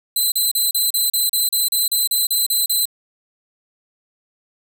10% pulse tone bursts, 4043 Hz, B7, 40 cents sharp, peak -9 dBFS, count 14, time 0.16-2.855 s, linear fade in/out 5 ms, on 160 ms, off 35 ms, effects none

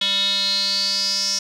square tone with band-pass filter sweep, 197.6 Hz, G3, 14 cents sharp, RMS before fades -21 dBFS, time 0.01-1.39 s, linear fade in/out 5 ms, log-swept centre 3500 to 5500 Hz, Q 9.8, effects none

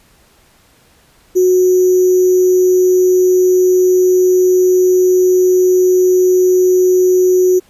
sine tone with sample-and-hold, 366.7 Hz, F#4, 15 cents flat, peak -7 dBFS, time 1.35-7.6 s, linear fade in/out 20 ms, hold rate 6300 Hz, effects pink hiss -50 dBFS RMS until 7.69 s + resampled to 32000 Hz

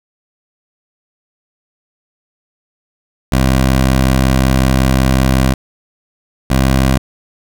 15% pulse tone pair in turn, 65.41 / 65.9 Hz, C2 / C2, 0 / +13 cents, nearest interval unison, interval 13 cents, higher second, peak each -3 dBFS, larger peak neither, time 3.32-5.54 / 6.5-6.98 s, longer first, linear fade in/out 5 ms, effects none

